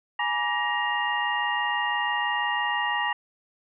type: tone cluster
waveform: sine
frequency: 835 / 961 / 1164 / 1884 / 2810 Hz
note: G#5 / B5 / D6 / A#6 / F7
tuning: +9 / -48 / -16 / +18 / +10 cents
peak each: -30 / -30 / -34 / -27 / -33 dBFS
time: 0.19-3.13 s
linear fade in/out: 5 ms
effects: none

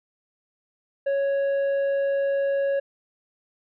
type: tone with tanh clipping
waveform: triangle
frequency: 554.4 Hz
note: C#5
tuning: in tune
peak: -22 dBFS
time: 1.06-2.8 s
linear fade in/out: 10 ms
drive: 10 dB
effects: none

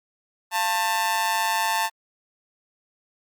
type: tone with amplitude modulation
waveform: sawtooth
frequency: 890 Hz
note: A5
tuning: 20 cents sharp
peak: -14 dBFS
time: 0.51-1.9 s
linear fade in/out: 50 ms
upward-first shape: sine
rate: 196 Hz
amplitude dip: 80%
effects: Opus 48 kbps

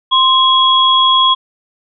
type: tone pair together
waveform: sine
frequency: 1046.5 / 3322 Hz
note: C6 / G#7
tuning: 0 / 0 cents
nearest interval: octave + minor sixth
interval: 2000 cents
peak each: -10 dBFS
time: 0.11-1.35 s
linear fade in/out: 20 ms
effects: none

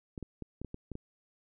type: clicks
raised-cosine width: 3 ms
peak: -27 dBFS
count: 8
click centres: 0.178 / 0.227 / 0.423 / 0.616 / 0.647 / 0.744 / 0.917 / 0.954 s
effects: none

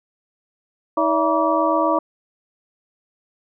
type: tone cluster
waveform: sine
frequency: 318.8 / 574 / 662 / 957 / 1155 Hz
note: D#4 / D5 / E5 / A#5 / D6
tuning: +42 / -40 / +7 / +45 / -29 cents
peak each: -22 dBFS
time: 0.97-1.99 s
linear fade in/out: 5 ms
effects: none

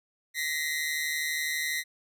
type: tone pair together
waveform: sawtooth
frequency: 1891.8 / 2044 Hz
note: A#6 / C7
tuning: +25 / -41 cents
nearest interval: minor second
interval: 134 cents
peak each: -28 dBFS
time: 0.34-1.84 s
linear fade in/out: 50 ms
effects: none

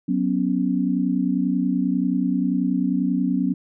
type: chord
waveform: sine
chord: F# suspended fourth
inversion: none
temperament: equal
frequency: 185 / 246.9 / 277.2 Hz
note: F#3 / B3 / C#4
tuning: 0 / 0 / 0 cents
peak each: -23 dBFS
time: 0.08-3.54 s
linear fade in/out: 10 ms
effects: none

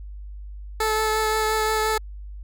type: tone with vibrato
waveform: 15% pulse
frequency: 435 Hz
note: A4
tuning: 20 cents flat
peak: -14 dBFS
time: 0.8-1.98 s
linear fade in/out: 5 ms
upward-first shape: triangle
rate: 5.7 Hz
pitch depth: 14 cents each way
effects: added 50 Hz sine -34 dBFS peak until 2.43 s

